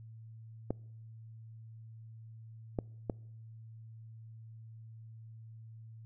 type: clicks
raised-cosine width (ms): 2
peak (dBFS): -19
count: 3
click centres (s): 0.706 / 2.788 / 3.098
effects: noise-tail reverb RT60 0.8 s tail -26 dB re dry + added 112 Hz sine -48 dBFS peak until 6.05 s